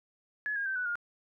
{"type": "tone with pitch steps", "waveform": "sine", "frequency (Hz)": [1700, 1625.1, 1553.5, 1485.1, 1419.6], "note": ["G#6", "G#6", "G6", "F#6", "F6"], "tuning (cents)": [40, -38, -16, 6, 28], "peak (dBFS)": -30, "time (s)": [0.46, 0.955], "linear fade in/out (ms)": 0, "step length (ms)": 99, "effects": []}